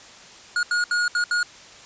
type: tone bursts at uneven times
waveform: square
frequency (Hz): 1439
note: F#6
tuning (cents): -49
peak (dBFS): -20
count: 5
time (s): 0.56-0.63 / 0.71-0.84 / 0.91-1.08 / 1.15-1.24 / 1.31-1.43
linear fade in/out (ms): 2
effects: white hiss -45 dBFS RMS until 1.85 s + resampled to 16000 Hz